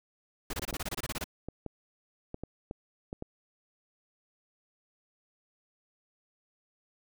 pink noise bursts, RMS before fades -35 dBFS, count 13, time 0.5-1.242 s, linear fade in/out 5 ms, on 34 ms, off 25 ms
clicks, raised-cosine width 2 ms, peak -24 dBFS, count 9, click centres 0.595 / 0.728 / 1.486 / 1.663 / 2.344 / 2.436 / 2.711 / 3.129 / 3.224 s
effects none

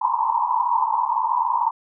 white band-pass noise, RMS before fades -21 dBFS, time 0.01-1.71 s, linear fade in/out 10 ms, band 900 to 1000 Hz, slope 96 dB/octave, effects none

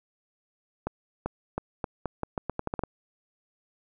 accelerating click train, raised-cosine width 1 ms, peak -15 dBFS, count 13, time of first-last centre 0.87-2.836 s, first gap 390 ms, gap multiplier 0.82, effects none

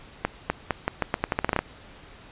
accelerating click train, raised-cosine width 0.5 ms, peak -7 dBFS, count 14, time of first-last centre 0.25-1.59 s, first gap 250 ms, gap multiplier 0.83, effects pink hiss -48 dBFS RMS until 2.31 s + resampled to 8000 Hz

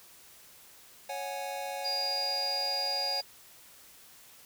square chord, C# suspended fourth, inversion none, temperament equal with one note detuned, 554.4 / 735.3 / 830.6 Hz, C#5 / F#5 / G#5, 0 / -11 / 0 cents, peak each -40 dBFS, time 1.09-3.21 s, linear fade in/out 5 ms
sine tone, 4828 Hz, D8, 47 cents sharp, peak -30 dBFS, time 1.84-3.22 s, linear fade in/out 20 ms
effects white hiss -55 dBFS RMS until 4.45 s

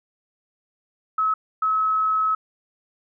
sine tone bursts at uneven times, 1288 Hz, E6, 41 cents flat, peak -18 dBFS, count 2, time 1.18-1.34 / 1.62-2.35 s, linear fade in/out 5 ms, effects none

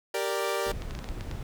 sawtooth chord, G minor, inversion none, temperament equal, 392 / 466.2 / 587.3 Hz, G4 / Bb4 / D5, 0 / 0 / 0 cents, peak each -28 dBFS, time 0.14-0.72 s, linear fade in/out 5 ms
brown noise, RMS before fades -36 dBFS, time 0.66-1.43 s, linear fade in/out 2 ms
clicks, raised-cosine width 0.2 ms, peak -23 dBFS, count 8, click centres 0.821 / 0.909 / 0.951 / 0.99 / 1.043 / 1.089 / 1.209 / 1.313 s
effects none

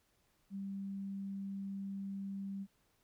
sine tone, 196.3 Hz, G3, 3 cents sharp, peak -39 dBFS, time 0.5-2.67 s, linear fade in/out 50 ms, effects pink hiss -75 dBFS RMS until 3.03 s

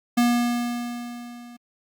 square tone with level ramp, 240 Hz, B3, 49 cents flat, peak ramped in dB -16 to -42 dBFS, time 0.17-1.57 s, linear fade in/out 10 ms, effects Opus 48 kbps

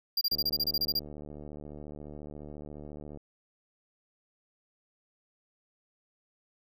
square tone bursts, 4775 Hz, D8, 28 cents sharp, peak -26 dBFS, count 12, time 0.17-0.993 s, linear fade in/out 5 ms, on 42 ms, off 29 ms
click train, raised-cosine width 2 ms, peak -31 dBFS, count 213, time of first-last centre 0.32-3.173 s, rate 74.3 Hz
effects none

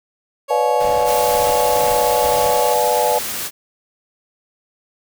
30% pulse tone with pitch glide, 554.4 to 560.8 Hz, C#5 to C#5, 0 to +20 cents, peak -22 dBFS, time 0.48-2.75 s, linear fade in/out 20 ms, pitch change +20 cents, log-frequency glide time 1.99-2.57 s
sine chord, B diminished seventh, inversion none, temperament just, 493.9 / 592.7 / 711.2 / 853.4 Hz, B4 / D5 / F5 / Ab5, 0 / +16 / +31 / +47 cents, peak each -19 / -20 / -22 / -18 dBFS, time 0.5-3.19 s, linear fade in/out 10 ms
pink noise with tremolo, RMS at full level -31 dBFS, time 0.8-2.6 s, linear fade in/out 5 ms, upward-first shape square, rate 2.1 Hz, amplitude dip 40%
white noise, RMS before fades -25 dBFS, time 1.04-3.51 s, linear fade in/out 50 ms
effects none

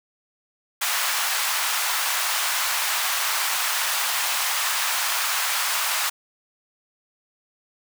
pink high-pass noise, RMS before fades -24 dBFS, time 0.81-6.1 s, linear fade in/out 10 ms, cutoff 890 Hz, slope 24 dB/octave, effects none

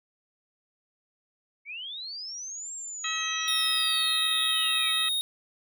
sine linear two-way sweep, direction up then down, 2175 to 7520 to 2175 Hz, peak -35 dBFS, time 1.65-4.93 s, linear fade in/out 50 ms, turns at 2.73 s
harmonic tone, 643 Hz, E5, 43 cents flat, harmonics 2 / 3 / 4 / 5 / 6, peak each -35 / -35 / -34 / -36 / -34 dBFS, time 3.04-5.09 s, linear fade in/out 5 ms
square tone, 3729 Hz, A#7, in tune, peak -26 dBFS, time 3.48-5.21 s, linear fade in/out 0 ms
effects none

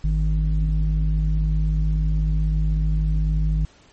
square tone with low-pass filter, 51.91 Hz, G#1, in tune, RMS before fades -20 dBFS, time 0.04-3.65 s, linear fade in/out 0 ms, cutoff 130 Hz, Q 4.1, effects pink hiss -53 dBFS RMS until 3.92 s + MP3 32 kbps

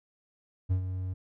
triangle tone with ADSR envelope, 92.7 Hz, F#2, 4 cents sharp, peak -20 dBFS, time 0.69-1.14 s, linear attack 25 ms, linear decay 93 ms, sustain -9 dB, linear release 12 ms, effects none

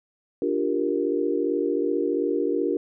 sine chord, G minor seventh, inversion second, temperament equal, 293.7 / 349.2 / 392 / 466.2 Hz, D4 / F4 / G4 / Bb4, 0 / 0 / 0 / 0 cents, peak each -27 dBFS, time 0.42-2.77 s, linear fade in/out 2 ms, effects none

